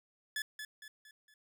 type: tone with echo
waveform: sawtooth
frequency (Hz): 1720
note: A6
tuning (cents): -40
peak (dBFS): -31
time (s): 0.36-0.42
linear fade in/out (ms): 2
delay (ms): 230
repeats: 4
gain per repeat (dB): -7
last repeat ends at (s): 1.34
effects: none